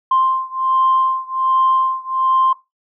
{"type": "beating tone pair", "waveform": "sine", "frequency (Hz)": [1048, 1049.3], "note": ["C6", "C6"], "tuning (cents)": [2, 5], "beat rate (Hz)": 1.3, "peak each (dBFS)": [-16, -17], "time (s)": [0.11, 2.53], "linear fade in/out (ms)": 5, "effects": ["noise-tail reverb RT60 0.2 s tail -17 dB re dry", "tanh soft clip ceiling -6 dBFS"]}